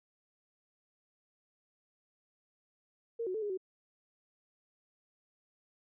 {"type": "tone with pitch steps", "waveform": "sine", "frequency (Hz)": [461.5, 369.8, 438.1, 413.1, 375.1], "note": ["A#4", "F#4", "A4", "G#4", "F#4"], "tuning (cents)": [-17, -1, -7, -9, 24], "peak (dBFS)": -33, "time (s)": [3.19, 3.575], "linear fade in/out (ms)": 10, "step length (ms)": 77, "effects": []}